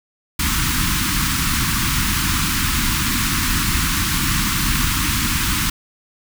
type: band-stop noise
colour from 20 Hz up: pink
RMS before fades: -19 dBFS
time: 0.39-5.7 s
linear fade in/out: 5 ms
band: 310 to 1000 Hz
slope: 48 dB/octave
effects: none